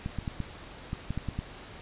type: clicks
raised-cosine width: 5 ms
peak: -19 dBFS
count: 9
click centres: 0.061 / 0.187 / 0.278 / 0.403 / 0.931 / 1.106 / 1.176 / 1.287 / 1.39 s
effects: pink hiss -46 dBFS RMS until 1.81 s + resampled to 8000 Hz